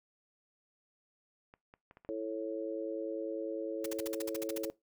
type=clicks; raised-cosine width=0.5 ms; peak=-39 dBFS; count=5; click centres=1.539 / 1.739 / 1.911 / 1.971 / 2.049 s
type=harmonic tone; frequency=110 Hz; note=A2; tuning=in tune; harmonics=3 / 4 / 5; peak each=-39 / -39 / -39 dBFS; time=2.09-4.7 s; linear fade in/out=0 ms
type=noise bursts; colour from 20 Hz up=white; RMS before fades=-40 dBFS; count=12; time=3.84-4.653 s; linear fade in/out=5 ms; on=21 ms; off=51 ms
effects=noise-tail reverb RT60 0.2 s tail -20 dB re dry